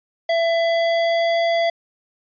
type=tone with pitch glide; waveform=square; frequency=668 to 674.2 Hz; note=E5 to E5; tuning=+23 to +39 cents; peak=-17 dBFS; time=0.29-1.7 s; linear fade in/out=5 ms; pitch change=+16 cents; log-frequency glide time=0.56-1.42 s; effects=resampled to 11025 Hz